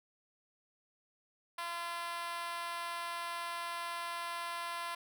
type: tone with high-pass filter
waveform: 5% pulse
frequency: 342 Hz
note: F4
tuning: 36 cents flat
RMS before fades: -40 dBFS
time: 1.58-4.95 s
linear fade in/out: 5 ms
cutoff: 880 Hz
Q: 7.2
effects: none